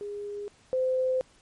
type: tone pair in turn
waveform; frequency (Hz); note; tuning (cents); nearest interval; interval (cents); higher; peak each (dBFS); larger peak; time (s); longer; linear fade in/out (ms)
sine; 410 / 515.4; G#4 / C5; -22 / -26; major third; 396; second; -33 / -23; second; 0.01-0.48 / 0.73-1.21; second; 0
effects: pink hiss -60 dBFS RMS until 1.41 s + MP3 48 kbps